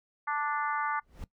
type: harmonic tone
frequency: 293.7 Hz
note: D4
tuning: in tune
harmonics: 3 / 4 / 5 / 6 / 7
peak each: -33 / -32 / -36 / -40 / -41 dBFS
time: 0.27-1 s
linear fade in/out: 10 ms
type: noise with exponential growth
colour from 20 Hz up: brown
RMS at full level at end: -37 dBFS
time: 1.01-1.24 s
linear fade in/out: 2 ms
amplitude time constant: 50 ms
effects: noise-tail reverb RT60 0.1 s tail -19 dB re dry